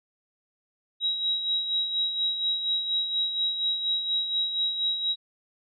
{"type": "tone with tremolo", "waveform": "sine", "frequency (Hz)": 3842, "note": "B7", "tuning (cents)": -48, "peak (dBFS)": -22, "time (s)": [1, 5.16], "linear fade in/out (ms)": 50, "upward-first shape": "sine", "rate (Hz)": 4.2, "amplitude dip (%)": 55, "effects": []}